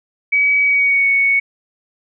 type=tone with pitch glide; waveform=sine; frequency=2274 to 2221 Hz; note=C#7 to C#7; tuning=+44 to +3 cents; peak=-11 dBFS; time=0.32-1.4 s; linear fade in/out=10 ms; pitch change=-41 cents; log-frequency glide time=0.62-1.08 s; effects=none